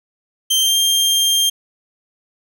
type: tone with pitch glide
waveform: sawtooth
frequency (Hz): 3136 to 3191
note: G7 to G7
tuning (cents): 0 to +30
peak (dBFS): -10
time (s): 0.5-1.5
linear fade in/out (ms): 10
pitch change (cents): +30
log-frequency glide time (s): 0.6-0.77
effects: none